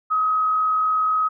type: tone with frequency modulation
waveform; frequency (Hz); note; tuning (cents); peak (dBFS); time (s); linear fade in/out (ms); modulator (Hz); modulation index
sine; 1268; D#6; +32; -17; 0.1-1.29; 20; 43.5; 0.28
effects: none